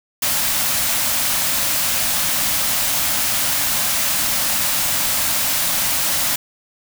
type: band-stop noise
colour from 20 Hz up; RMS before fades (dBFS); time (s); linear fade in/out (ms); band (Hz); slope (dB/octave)
white; -19; 0.22-6.36; 5; 320 to 510; 96
effects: none